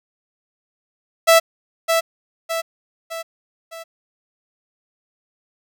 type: tone with echo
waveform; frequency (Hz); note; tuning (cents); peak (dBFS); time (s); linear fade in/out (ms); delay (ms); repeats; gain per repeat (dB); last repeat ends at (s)
sawtooth; 659.3; E5; 0; -5; 1.27-1.4; 20; 610; 4; -6; 3.84
effects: none